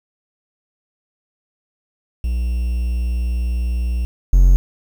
triangle tone pair in turn, 60 / 45.06 Hz, B1 / F#1, -49 / -45 cents, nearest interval perfect fourth, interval 496 cents, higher first, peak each -15 / -5 dBFS, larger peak second, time 2.24-4.05 / 4.33-4.56 s, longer first, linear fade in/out 0 ms, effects 7-bit

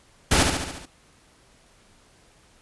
pink noise with echo, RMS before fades -18 dBFS, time 0.31-0.43 s, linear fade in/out 5 ms, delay 71 ms, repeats 6, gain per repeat -4 dB, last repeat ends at 0.856 s, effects pink hiss -57 dBFS RMS until 2.61 s + resampled to 24000 Hz

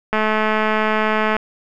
click train, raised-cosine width 0.5 ms, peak -4 dBFS, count 268, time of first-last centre 0.13-1.366 s, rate 216 Hz, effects none

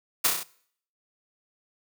white noise with echo, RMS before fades -21 dBFS, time 0.24-0.28 s, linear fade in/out 10 ms, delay 31 ms, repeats 5, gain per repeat -3 dB, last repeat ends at 0.435 s, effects noise-tail reverb RT60 0.6 s tail -21 dB re dry + high-pass 200 Hz 12 dB/octave

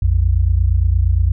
sine tone pair together, 58.69 / 87.3 Hz, A#1 / F2, +12 / 0 cents, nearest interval perfect fifth, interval 688 cents, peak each -14 dBFS, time 0.02-1.32 s, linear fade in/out 5 ms, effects none

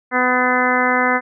harmonic tone with a mistuned harmonic, 250.9 Hz, B3, 28 cents sharp, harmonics 1 / 2 / 3 / 4 / 5 / 6 / 7 / 8, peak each -22 / -22 / -22 / -22 / -22 / -22 / -22 / -22 dBFS, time 0.11-1.21 s, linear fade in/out 50 ms, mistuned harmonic 8, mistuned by +29 cents, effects none

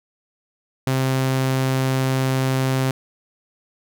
sawtooth tone, 131.8 Hz, C3, 13 cents sharp, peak -14 dBFS, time 0.87-2.91 s, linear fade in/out 2 ms, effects none

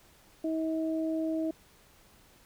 sine tone pair together, 320 / 640 Hz, D#4 / D#5, +49 / +49 cents, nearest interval octave, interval 1200 cents, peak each -29 / -35 dBFS, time 0.44-1.51 s, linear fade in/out 5 ms, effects pink hiss -60 dBFS RMS until 2.45 s

